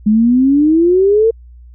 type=exponential sweep; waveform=sine; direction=up; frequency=207.7 to 461 Hz; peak=-7 dBFS; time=0.06-1.31 s; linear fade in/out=10 ms; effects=added 60 Hz sine -35 dBFS peak until 1.74 s